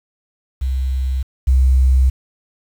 sine tone pair in turn, 65.41 / 65.03 Hz, C2 / C2, 0 / -10 cents, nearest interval unison, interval 10 cents, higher first, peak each -16 / -9 dBFS, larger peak second, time 0.61-1.23 / 1.47-2.1 s, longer second, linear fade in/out 10 ms, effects 7-bit

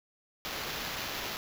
white noise with sample-and-hold, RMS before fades -37 dBFS, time 0.45-1.37 s, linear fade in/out 0 ms, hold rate 8820 Hz, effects none

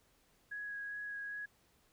sine tone with vibrato, 1661.2 Hz, G#6, in tune, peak -40 dBFS, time 0.51-1.46 s, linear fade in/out 10 ms, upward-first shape sine, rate 2.5 Hz, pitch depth 12 cents each way, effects pink hiss -71 dBFS RMS until 1.92 s

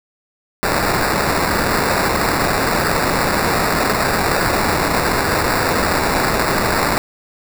white noise with sample-and-hold, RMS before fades -17 dBFS, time 0.63-6.98 s, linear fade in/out 0 ms, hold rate 3150 Hz, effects none

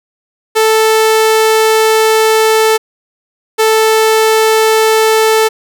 sawtooth tone pair in turn, 440 / 440 Hz, A4 / A4, 0 / 0 cents, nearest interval unison, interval 0 cents, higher neither, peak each -3 dBFS, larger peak neither, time 0.55-2.78 / 3.58-5.49 s, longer first, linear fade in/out 20 ms, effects none

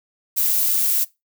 violet noise, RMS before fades -19 dBFS, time 0.36-1.05 s, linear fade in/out 20 ms, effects noise-tail reverb RT60 0.2 s tail -20 dB re dry

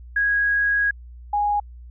sine tone pair in turn, 1651 / 825.5 Hz, G#6 / G#5, -11 / -11 cents, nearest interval octave, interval 1200 cents, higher first, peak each -17 / -18 dBFS, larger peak first, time 0.16-0.91 / 1.33-1.6 s, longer first, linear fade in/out 5 ms, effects added 60 Hz sine -38 dBFS peak until 1.9 s

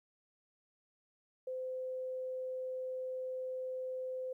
sine tone, 514 Hz, C5, 31 cents flat, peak -37 dBFS, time 1.47-4.33 s, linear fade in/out 5 ms, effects 13-bit

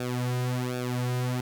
sawtooth tone with flanger, 124.6 Hz, B2, 16 cents sharp, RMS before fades -29 dBFS, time 0-1.41 s, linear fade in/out 5 ms, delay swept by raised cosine 0.98 to 3.58 ms, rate 1.3 Hz, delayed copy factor -0.95, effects none

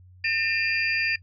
sine tone cluster, 1808 / 2404 / 2603 / 2704 / 4768 Hz, A6 / D7 / E7 / E7 / D8, +47 / +40 / -22 / +43 / +25 cents, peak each -27 / -26 / -33 / -33 / -32 dBFS, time 0.24-1.16 s, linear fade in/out 5 ms, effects noise-tail reverb RT60 0.1 s tail -21 dB re dry + added 91 Hz sine -48 dBFS peak until 1.22 s

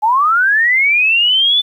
sine linear sweep, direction up, 824 to 3520 Hz, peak -9 dBFS, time 0.02-1.62 s, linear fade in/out 20 ms, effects 8-bit

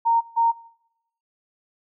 sine tone pair in turn, 924 / 924 Hz, A#5 / A#5, -16 / -16 cents, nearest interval unison, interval 0 cents, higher neither, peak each -16 dBFS, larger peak neither, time 0.05-0.21 / 0.36-0.52 s, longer neither, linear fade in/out 20 ms, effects noise-tail reverb RT60 0.8 s tail -21 dB re dry

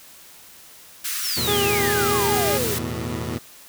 white high-pass noise, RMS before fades -27 dBFS, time 1.04-2.79 s, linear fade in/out 10 ms, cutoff 1200 Hz, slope 48 dB/octave
sine exponential sweep, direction down, 5920 to 370 Hz, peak -25 dBFS, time 1.21-2.78 s, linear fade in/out 50 ms
15% pulse chord, E suspended fourth, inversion none, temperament equal with one note detuned, 80.99 / 110 / 123.47 Hz, E2 / A2 / B2, -30 / 0 / 0 cents, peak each -24 dBFS, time 1.36-3.39 s, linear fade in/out 20 ms
sawtooth tone with vibrato, 406.7 Hz, G#4, 36 cents flat, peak -17 dBFS, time 1.47-2.58 s, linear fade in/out 10 ms, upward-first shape sine, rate 4.8 Hz, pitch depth 23 cents each way
effects white hiss -46 dBFS RMS until 3.68 s

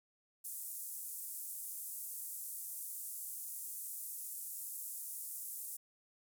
white band-pass noise, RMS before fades -45 dBFS, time 0.44-5.77 s, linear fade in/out 10 ms, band 8300 to 15000 Hz, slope 24 dB/octave, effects none

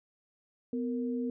sine tone pair together, 249.8 / 463.8 Hz, B3 / A#4, +20 / -9 cents, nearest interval major seventh, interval 1071 cents, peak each -31 / -37 dBFS, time 0.73-1.3 s, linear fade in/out 2 ms, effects none

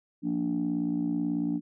sine chord, Bb major, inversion second, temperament just, 174.81 / 233.1 / 291.4 Hz, F3 / Bb3 / D4, +2 / 0 / -13 cents, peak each -32 / -31 / -27 dBFS, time 0.22-1.61 s, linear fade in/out 50 ms, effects tanh soft clip ceiling -20 dBFS

